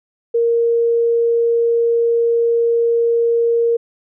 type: tone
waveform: sine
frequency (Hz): 466.2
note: A#4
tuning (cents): 0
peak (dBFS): -12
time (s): 0.34-3.77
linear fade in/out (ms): 10
effects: none